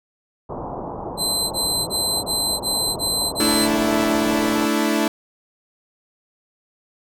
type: low-pass noise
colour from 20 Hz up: white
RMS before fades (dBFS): -30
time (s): 0.49-4.66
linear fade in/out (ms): 10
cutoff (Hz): 1000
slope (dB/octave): 48
type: tone bursts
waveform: 25% pulse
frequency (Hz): 4077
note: C8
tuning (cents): -46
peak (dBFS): -15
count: 7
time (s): 1.17-3.688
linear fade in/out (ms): 50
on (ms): 340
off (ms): 23
type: chord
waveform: sawtooth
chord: A suspended fourth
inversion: none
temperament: equal with one note detuned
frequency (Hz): 220 / 291.8 / 329.6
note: A3 / D4 / E4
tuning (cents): 0 / -11 / 0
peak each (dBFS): -18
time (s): 3.4-5.08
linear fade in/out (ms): 2
effects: none